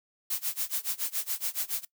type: noise with tremolo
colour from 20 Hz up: blue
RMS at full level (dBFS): -29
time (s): 0.3-1.85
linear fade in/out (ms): 5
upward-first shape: sine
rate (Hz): 7.1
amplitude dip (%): 95
effects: noise-tail reverb RT60 0.1 s tail -21 dB re dry